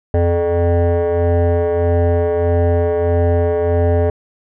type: tone with frequency modulation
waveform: sine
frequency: 257.2 Hz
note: C4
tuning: 30 cents flat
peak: -9 dBFS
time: 0.14-4.1 s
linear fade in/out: 2 ms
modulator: 172 Hz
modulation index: 2.2
effects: tanh soft clip ceiling -11 dBFS